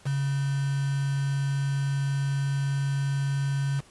sine tone with quantisation, 138.59 Hz, C#3, in tune, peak -24 dBFS, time 0.05-3.81 s, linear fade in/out 20 ms, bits 6, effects pink hiss -55 dBFS RMS until 3.9 s + resampled to 24000 Hz

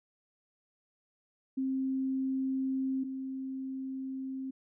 sine tone pair in turn, 264.8 / 264.8 Hz, C4 / C4, +21 / +21 cents, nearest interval unison, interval 0 cents, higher neither, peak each -29 / -35 dBFS, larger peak first, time 1.57-3.04 / 3.04-4.51 s, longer neither, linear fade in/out 10 ms, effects none

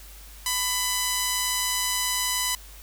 5% pulse tone with amplitude modulation, 999 Hz, B5, 20 cents sharp, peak -10 dBFS, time 0.46-2.55 s, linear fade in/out 2 ms, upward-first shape sine, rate 193 Hz, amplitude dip 30%, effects added 50 Hz sine -44 dBFS peak until 2.82 s + white hiss -48 dBFS RMS until 2.82 s

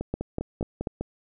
two click trains, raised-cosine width 2 ms, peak -14 / -16 dBFS, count 4 / 6, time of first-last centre 0.14-0.872 / 0.01-1.01 s, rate 4.1 / 5 Hz, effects none

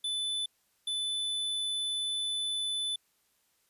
square tone bursts at uneven times, 3501 Hz, A7, 9 cents flat, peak -31 dBFS, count 2, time 0.04-0.46 / 0.87-2.96 s, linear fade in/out 5 ms, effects white hiss -72 dBFS RMS until 3.69 s + resampled to 32000 Hz

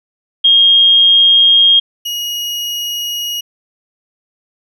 sine / 35% pulse tone pair in turn, 3241 / 2887 Hz, G#7 / F#7, -43 / -43 cents, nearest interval major second, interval 200 cents, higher first, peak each -5 / -16 dBFS, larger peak first, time 0.44-1.8 / 2.05-3.41 s, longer neither, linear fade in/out 10 ms, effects none

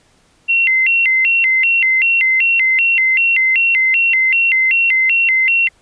sine tone with vibrato, 2375 Hz, D7, 19 cents sharp, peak -10 dBFS, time 0.48-5.69 s, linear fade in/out 20 ms, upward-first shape square, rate 2.6 Hz, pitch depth 240 cents each way, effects pink hiss -54 dBFS RMS until 5.81 s + resampled to 22050 Hz

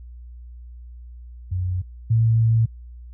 sine tone pair in turn, 90.9 / 113.28 Hz, F#2 / A#2, -30 / -49 cents, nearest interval major third, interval 381 cents, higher second, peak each -21 / -14 dBFS, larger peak second, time 1.51-1.82 / 2.1-2.66 s, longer second, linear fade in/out 10 ms, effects added 60 Hz sine -37 dBFS peak until 3.13 s

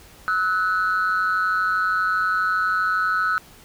sine tone pair together, 1296 / 1483.5 Hz, E6 / F#6, -30 / +4 cents, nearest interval major second, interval 234 cents, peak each -20 dBFS, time 0.28-3.38 s, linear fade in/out 0 ms, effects tanh soft clip ceiling -14 dBFS + pink hiss -48 dBFS RMS until 3.64 s

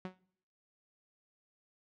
sawtooth tone with exponential decay, 185 Hz, F#3, in tune, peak -32 dBFS, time 0.05-0.19 s, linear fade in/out 0 ms, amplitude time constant 29 ms, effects noise-tail reverb RT60 0.7 s tail -23 dB re dry + low-pass 3000 Hz 12 dB/octave

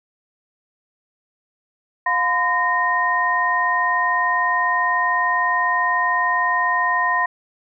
sine tone cluster, 709 / 1017 / 1850 Hz, F5 / C6 / A#6, +26 / -50 / -14 cents, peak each -25 / -19 / -20 dBFS, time 2.06-7.26 s, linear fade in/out 5 ms, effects none

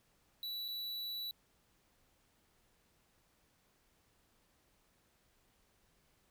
square tone with dropouts, 3942 Hz, B7, 4 cents flat, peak -40 dBFS, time 0.43-1.31 s, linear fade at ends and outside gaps 1 ms, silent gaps 0.681-0.685 s, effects pink hiss -73 dBFS RMS until 6.3 s

